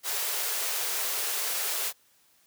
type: high-pass noise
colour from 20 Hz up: white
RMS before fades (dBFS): -30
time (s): 0.03-1.93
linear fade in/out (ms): 50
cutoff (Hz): 370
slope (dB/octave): 96
effects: white hiss -64 dBFS RMS until 2.46 s + high-pass 80 Hz 12 dB/octave